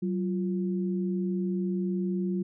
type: tone pair together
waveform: sine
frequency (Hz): 188.11 / 349.2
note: F#3 / F4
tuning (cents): +29 / 0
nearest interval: major seventh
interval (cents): 1071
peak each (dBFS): -27 / -33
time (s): 0.02-2.43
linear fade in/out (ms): 10
effects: none